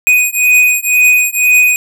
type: beating tone pair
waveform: square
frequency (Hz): 2489 / 2491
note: D#7 / D#7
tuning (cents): 0 / +1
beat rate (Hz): 2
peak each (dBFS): -11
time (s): 0.07-1.76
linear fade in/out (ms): 0
effects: none